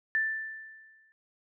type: tone with exponential decay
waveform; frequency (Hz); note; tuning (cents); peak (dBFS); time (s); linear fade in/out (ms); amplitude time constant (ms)
sine; 1767; A6; +7; -23; 0.15-1.12; 0; 210
effects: none